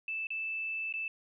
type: tone with dropouts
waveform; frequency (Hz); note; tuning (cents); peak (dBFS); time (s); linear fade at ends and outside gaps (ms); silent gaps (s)
sine; 2637; E7; 0; -33; 0.08-1.08; 2; 0.27-0.304 / 0.926-0.938
effects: none